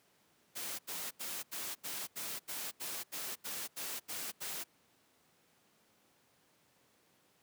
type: noise bursts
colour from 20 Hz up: white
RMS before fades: -41 dBFS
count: 13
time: 0.55-4.642 s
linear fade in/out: 20 ms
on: 240 ms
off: 81 ms
effects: pink hiss -70 dBFS RMS until 7.42 s + high-pass 150 Hz 12 dB/octave